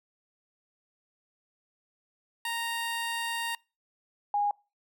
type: tone pair in turn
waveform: 15% pulse / sine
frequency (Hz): 929 / 820.6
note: A#5 / G#5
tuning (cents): -6 / -21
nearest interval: major second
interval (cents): 215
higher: first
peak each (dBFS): -24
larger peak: neither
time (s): 2.45-3.55 / 4.34-4.51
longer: first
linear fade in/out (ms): 2
effects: noise-tail reverb RT60 0.3 s tail -26 dB re dry